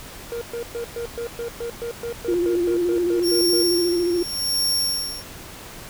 triangle tone bursts, 470 Hz, A#4, 14 cents sharp, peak -24 dBFS, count 16, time 0.32-3.624 s, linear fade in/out 0 ms, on 94 ms, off 120 ms
sine tone with vibrato, 349.2 Hz, F4, in tune, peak -18 dBFS, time 2.28-4.23 s, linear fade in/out 5 ms, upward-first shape square, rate 14 Hz, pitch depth 34 cents each way
sawtooth tone with tremolo, 5510 Hz, F8, 24 cents flat, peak -16 dBFS, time 3.22-5.24 s, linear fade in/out 50 ms, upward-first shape sine, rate 0.85 Hz, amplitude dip 85%
effects pink hiss -39 dBFS RMS until 5.89 s

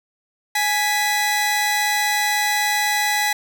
sawtooth tone pair together, 832.9 / 1975.5 Hz, G#5 / B6, +5 / 0 cents, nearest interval octave + minor third, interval 1495 cents, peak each -17 dBFS, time 0.55-3.33 s, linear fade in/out 5 ms, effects none

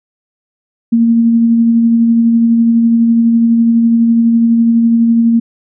sine tone with tremolo, 231 Hz, A#3, 16 cents flat, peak -5 dBFS, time 0.92-5.4 s, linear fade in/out 10 ms, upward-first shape sine, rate 12 Hz, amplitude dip 25%, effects none

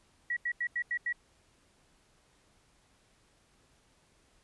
sine tone bursts, 1926 Hz, B6, 44 cents flat, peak -29 dBFS, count 6, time 0.3-1.127 s, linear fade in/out 5 ms, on 67 ms, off 85 ms, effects pink hiss -67 dBFS RMS until 4.43 s + resampled to 24000 Hz

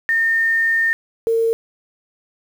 sine tone pair in turn, 1821 / 455.2 Hz, A#6 / A#4, -41 / -41 cents, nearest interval 2 octaves, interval 2400 cents, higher first, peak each -14 dBFS, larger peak neither, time 0.09-0.93 / 1.27-1.53 s, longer first, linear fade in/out 0 ms, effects 7-bit

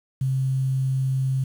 sine tone with quantisation, 132.5 Hz, C3, 22 cents sharp, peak -20 dBFS, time 0.21-1.44 s, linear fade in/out 5 ms, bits 8, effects none

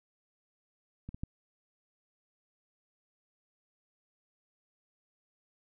clicks, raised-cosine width 5 ms, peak -29 / -30 / -23 dBFS, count 3, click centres 1.09 / 1.145 / 1.235 s, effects none

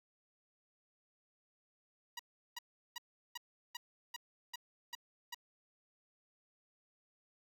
10% pulse tone bursts, 960 Hz, B5, 49 cents flat, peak -33 dBFS, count 9, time 2.17-5.346 s, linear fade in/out 5 ms, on 24 ms, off 370 ms, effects none

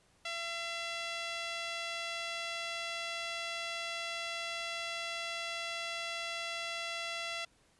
sawtooth tone with band-pass filter, 675 Hz, E5, 41 cents sharp, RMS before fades -39 dBFS, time 0.25-7.45 s, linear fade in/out 5 ms, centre 3100 Hz, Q 1.2, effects pink hiss -68 dBFS RMS until 7.79 s + resampled to 24000 Hz

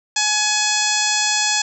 harmonic tone with a mistuned harmonic, 845 Hz, G#5, 30 cents sharp, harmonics 1 / 2 / 3 / 4 / 5 / 6 / 7 / 8 / 9, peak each -25 / -25 / -25 / -25 / -25 / -25 / -25 / -25 / -25 dBFS, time 0.16-1.62 s, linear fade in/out 5 ms, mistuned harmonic 5, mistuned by +38 cents, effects none

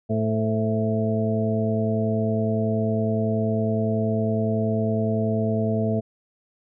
harmonic tone with a mistuned harmonic, 110 Hz, A2, in tune, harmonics 1 / 2 / 3 / 4 / 5 / 6, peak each -25 / -24 / -37 / -28 / -36 / -28 dBFS, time 0.09-6.01 s, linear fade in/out 20 ms, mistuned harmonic 5, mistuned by -59 cents, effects none

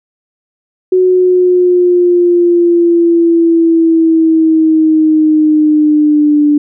sine exponential sweep, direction down, 370 to 293.7 Hz, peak -5 dBFS, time 0.92-6.58 s, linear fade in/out 5 ms, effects none

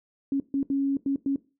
sine tone bursts at uneven times, 275.8 Hz, C#4, 9 cents flat, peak -22 dBFS, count 5, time 0.32-0.4 / 0.54-0.63 / 0.7-0.97 / 1.06-1.16 / 1.26-1.36 s, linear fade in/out 2 ms, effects noise-tail reverb RT60 0.3 s tail -18 dB re dry

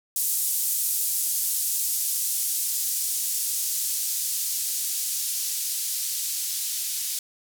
violet noise with band-pass filter sweep, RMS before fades -27 dBFS, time 0.16-7.19 s, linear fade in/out 2 ms, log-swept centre 8400 to 4600 Hz, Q 0.79, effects none

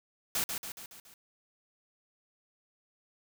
white noise with echo, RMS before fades -31 dBFS, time 0.35-0.44 s, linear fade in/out 2 ms, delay 140 ms, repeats 5, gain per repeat -5 dB, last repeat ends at 1.14 s, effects none

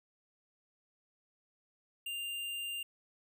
sine tone with hard clipping, 2795 Hz, F7, 1 cent sharp, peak -38 dBFS, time 2.06-2.83 s, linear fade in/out 5 ms, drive 16 dB, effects none

